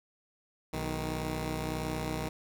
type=tone pair together; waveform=10% pulse; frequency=61.6 / 156.48 Hz; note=B1 / D#3; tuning=-4 / +10 cents; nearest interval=octave + major third; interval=1614 cents; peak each=-27 dBFS; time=0.73-2.29 s; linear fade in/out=5 ms; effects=none